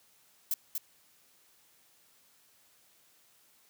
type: noise with echo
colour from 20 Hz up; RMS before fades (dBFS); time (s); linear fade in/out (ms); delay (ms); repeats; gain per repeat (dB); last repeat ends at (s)
violet; -30; 0.51-0.54; 2; 240; 1; -4; 0.78
effects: white hiss -65 dBFS RMS until 3.69 s + high-pass 80 Hz 12 dB/octave